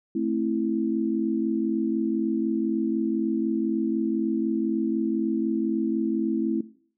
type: chord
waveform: sine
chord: A minor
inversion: none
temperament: just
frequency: 220 / 264 / 330 Hz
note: A3 / C4 / E4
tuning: 0 / +16 / +2 cents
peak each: -28 / -28 / -26 dBFS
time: 0.15-6.61 s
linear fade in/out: 5 ms
effects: noise-tail reverb RT60 0.5 s tail -18 dB re dry